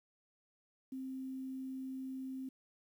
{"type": "tone with quantisation", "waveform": "sine", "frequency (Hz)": 262.8, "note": "C4", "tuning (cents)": 8, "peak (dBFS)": -40, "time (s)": [0.92, 2.49], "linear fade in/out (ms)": 5, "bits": 11, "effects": []}